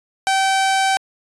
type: tone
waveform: sawtooth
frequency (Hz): 772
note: G5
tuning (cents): -27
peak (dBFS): -11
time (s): 0.27-0.97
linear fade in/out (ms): 0
effects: resampled to 24000 Hz